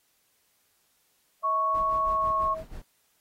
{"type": "tone", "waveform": "sine", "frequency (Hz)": 640, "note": "D#5", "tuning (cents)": 49, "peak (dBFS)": -33, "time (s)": [1.42, 2.64], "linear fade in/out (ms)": 50}
{"type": "tone with pitch glide", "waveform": "sine", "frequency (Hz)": [1108, 1092.7], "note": ["C#6", "C#6"], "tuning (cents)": [-1, -25], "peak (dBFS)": -23, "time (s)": [1.43, 2.55], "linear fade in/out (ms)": 20, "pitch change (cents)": -24, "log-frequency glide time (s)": [1.99, 2.44]}
{"type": "noise with tremolo", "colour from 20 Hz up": "brown", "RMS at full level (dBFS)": -39, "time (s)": [1.74, 2.82], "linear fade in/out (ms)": 5, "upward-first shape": "sine", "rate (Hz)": 6.1, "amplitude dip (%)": 75}
{"effects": ["white hiss -69 dBFS RMS until 3.2 s", "AAC 48 kbps"]}